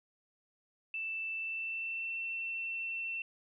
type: tone with pitch glide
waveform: sine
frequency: 2654 to 2694 Hz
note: E7 to E7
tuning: +11 to +37 cents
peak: -35 dBFS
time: 0.94-3.22 s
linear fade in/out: 2 ms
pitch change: +26 cents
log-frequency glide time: 1.33-2.18 s
effects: none